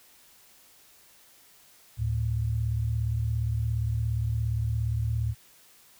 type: tone pair together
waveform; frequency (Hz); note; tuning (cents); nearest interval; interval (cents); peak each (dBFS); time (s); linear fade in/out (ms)
sine; 74.75 / 112; D2 / A2; +31 / +31; perfect fifth; 700; -30 / -26; 1.97-5.35; 50
effects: white hiss -57 dBFS RMS until 5.99 s